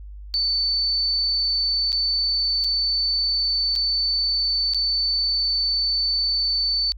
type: tone with dropouts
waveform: sine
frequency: 4519 Hz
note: C#8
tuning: 33 cents sharp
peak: -19 dBFS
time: 0.34-6.92 s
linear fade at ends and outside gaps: 0 ms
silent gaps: 1.92-1.928 / 2.64-2.645 / 3.754-3.76 / 4.736-4.746 s
effects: added 50 Hz sine -35 dBFS peak until 6.97 s